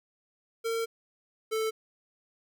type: tone pair in turn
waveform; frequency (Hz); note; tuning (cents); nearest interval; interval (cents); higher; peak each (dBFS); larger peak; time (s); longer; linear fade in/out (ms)
square; 455.9 / 440.6; A#4 / A4; -39 / +2; minor second; 59; first; -29 / -28; second; 0.64-0.86 / 1.51-1.71; first; 20
effects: none